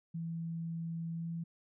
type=tone with pitch glide; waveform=sine; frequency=165.7 to 167.05 Hz; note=E3 to E3; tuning=+9 to +23 cents; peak=-36 dBFS; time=0.14-1.44 s; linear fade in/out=10 ms; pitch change=+14 cents; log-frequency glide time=1.13-1.3 s; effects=none